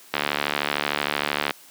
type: click train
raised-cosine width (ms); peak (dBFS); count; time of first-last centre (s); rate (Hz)
0.3; -5; 101; 0.14-1.508; 73.1
effects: white hiss -49 dBFS RMS until 1.7 s + high-pass 200 Hz 12 dB/octave